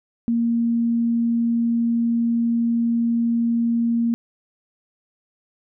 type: tone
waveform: sine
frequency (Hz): 233.1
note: A#3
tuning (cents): 0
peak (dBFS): -17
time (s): 0.28-4.14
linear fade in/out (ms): 0
effects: none